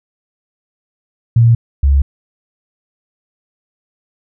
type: tone pair in turn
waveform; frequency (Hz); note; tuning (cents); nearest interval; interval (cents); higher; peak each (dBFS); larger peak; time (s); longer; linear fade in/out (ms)
sine; 116.54 / 69.3; A#2 / C#2; 0 / 0; major sixth; 900; first; -5 / -7; first; 1.36-1.55 / 1.83-2.02; neither; 5
effects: none